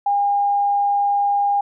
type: tone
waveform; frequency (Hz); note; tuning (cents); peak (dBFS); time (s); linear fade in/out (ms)
sine; 809; G#5; -46; -15; 0.06-1.61; 5
effects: none

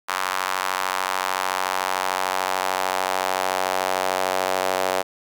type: tone with high-pass filter sweep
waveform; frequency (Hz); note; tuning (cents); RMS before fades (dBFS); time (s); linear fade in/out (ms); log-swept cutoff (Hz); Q
sawtooth; 93.5; F#2; +19; -24; 0.08-5.03; 20; 1100 to 620; 2
effects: none

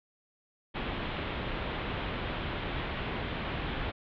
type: low-pass noise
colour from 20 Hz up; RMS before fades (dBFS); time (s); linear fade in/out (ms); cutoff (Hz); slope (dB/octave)
pink; -35; 0.74-3.92; 20; 3600; 48
effects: none

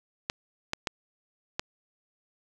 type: clicks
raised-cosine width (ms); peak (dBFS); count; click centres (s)
0.2; -11; 4; 0.299 / 0.734 / 0.872 / 1.595
effects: none

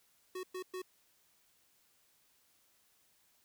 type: tone bursts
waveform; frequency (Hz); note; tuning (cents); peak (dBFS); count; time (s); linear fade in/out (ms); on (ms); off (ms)
square; 369.6; F#4; -2; -40; 3; 0.35-0.819; 5; 83; 110
effects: white hiss -71 dBFS RMS until 3.44 s

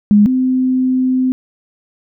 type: tone pair in turn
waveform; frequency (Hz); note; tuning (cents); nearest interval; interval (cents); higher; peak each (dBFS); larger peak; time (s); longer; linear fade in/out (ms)
sine; 206.9 / 257.2; G#3 / C4; -6 / -30; major third; 376; second; -5 / -11; first; 0.11-0.26 / 0.26-1.32; second; 0
effects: none

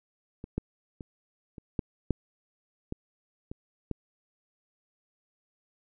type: clicks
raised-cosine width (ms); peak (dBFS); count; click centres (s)
3; -26 / -16 / -27 / -30 / -15 / -12 / -20 / -25 / -18; 9; 0.441 / 0.58 / 1.008 / 1.582 / 1.792 / 2.107 / 2.924 / 3.515 / 3.913
effects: none

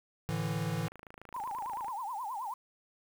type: chord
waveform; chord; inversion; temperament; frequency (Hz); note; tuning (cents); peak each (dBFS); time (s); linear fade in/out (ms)
square; A suspended fourth; none; equal; 110 / 146.83 / 164.81; A2 / D3 / E3; 0 / 0 / 0; -38 / -38 / -35; 0.29-0.88; 0
type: click train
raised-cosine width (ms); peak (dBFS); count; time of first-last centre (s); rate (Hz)
0.5; -33; 44; 0.29-1.883; 27
type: tone with vibrato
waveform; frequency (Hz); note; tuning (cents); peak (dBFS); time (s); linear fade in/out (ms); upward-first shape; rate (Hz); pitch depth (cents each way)
sine; 910; A#5; -42; -35; 1.34-2.54; 5; triangle; 9.4; 280
effects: 9-bit

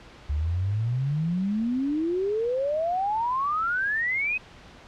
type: exponential sweep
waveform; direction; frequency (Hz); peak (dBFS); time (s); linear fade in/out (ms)
sine; up; 70 to 2568; -23; 0.29-4.38; 10
effects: pink hiss -48 dBFS RMS until 4.87 s + low-pass 4000 Hz 12 dB/octave

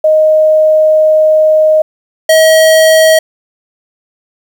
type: tone pair in turn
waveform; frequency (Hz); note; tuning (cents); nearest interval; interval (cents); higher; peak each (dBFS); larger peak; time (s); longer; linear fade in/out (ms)
sine / square; 622.3 / 637.2; D#5 / D#5; 0 / +41; unison; 41; second; -4; neither; 0.04-1.82 / 2.29-3.19; first; 5
effects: 7-bit

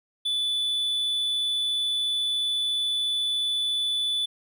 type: tone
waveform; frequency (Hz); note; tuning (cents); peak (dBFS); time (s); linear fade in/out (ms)
triangle; 3477; A7; -21; -22; 0.25-4.26; 10
effects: none

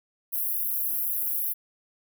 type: high-pass noise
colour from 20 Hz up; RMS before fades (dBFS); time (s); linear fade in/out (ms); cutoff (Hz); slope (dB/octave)
pink; -28; 0.32-1.54; 20; 11000; 96
effects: none

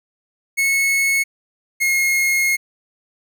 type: tone pair in turn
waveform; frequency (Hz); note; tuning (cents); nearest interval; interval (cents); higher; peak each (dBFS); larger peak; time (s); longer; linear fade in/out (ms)
45% pulse; 2193 / 2154; C#7 / C7; -19 / +50; unison; 31; first; -15; neither; 0.57-1.24 / 1.8-2.57; second; 20
effects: none

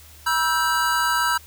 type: chord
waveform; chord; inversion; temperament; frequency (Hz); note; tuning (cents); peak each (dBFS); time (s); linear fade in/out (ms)
square; E minor; second; equal with one note detuned; 965.8 / 1318.5 / 1568; B5 / E6 / G6; -39 / 0 / 0; -24; 0.26-1.38; 10
effects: added 77 Hz sine -47 dBFS peak until 1.46 s + white hiss -48 dBFS RMS until 1.46 s

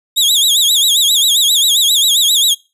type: tone with vibrato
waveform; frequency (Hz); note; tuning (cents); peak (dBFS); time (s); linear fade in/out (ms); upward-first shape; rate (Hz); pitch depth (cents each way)
sawtooth; 3571; A7; +25; -6; 0.16-2.55; 20; sine; 7.5; 170
effects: noise-tail reverb RT60 0.3 s tail -25 dB re dry + resampled to 32000 Hz

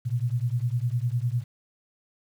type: beating tone pair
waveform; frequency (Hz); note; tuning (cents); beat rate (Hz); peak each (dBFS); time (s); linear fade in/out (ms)
sine; 116.54 / 126.44; A#2 / B2; 0 / +41; 9.9; -26 / -27; 0.05-1.44; 20
effects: 9-bit

